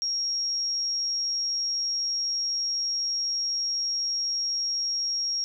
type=tone; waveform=sine; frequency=5588 Hz; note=F8; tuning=in tune; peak=-25 dBFS; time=0.02-5.44 s; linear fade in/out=0 ms; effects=none